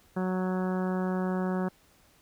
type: harmonic tone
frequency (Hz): 185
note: F#3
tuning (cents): 0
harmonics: 1 / 2 / 3 / 4 / 5 / 6 / 7 / 8 / 9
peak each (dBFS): -28 / -34 / -38 / -40 / -42 / -44 / -45 / -46 / -47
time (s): 0.16-1.69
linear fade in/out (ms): 10
effects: pink hiss -62 dBFS RMS until 2.21 s